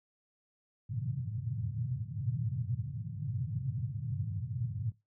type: band-pass noise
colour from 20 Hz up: white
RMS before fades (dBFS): -36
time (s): 0.89-4.92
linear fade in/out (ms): 10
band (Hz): 100 to 140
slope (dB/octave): 48
effects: noise-tail reverb RT60 0.2 s tail -17 dB re dry